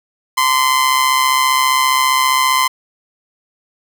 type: tone with amplitude modulation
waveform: sawtooth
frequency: 1032 Hz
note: C6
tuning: 24 cents flat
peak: -5 dBFS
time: 0.37-2.68 s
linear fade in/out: 10 ms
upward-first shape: sine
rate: 135 Hz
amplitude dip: 60%
effects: none